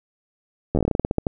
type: slowing click train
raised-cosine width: 2 ms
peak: -7 dBFS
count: 15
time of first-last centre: 0.75-1.268 s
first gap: 11 ms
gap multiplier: 1.17
effects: none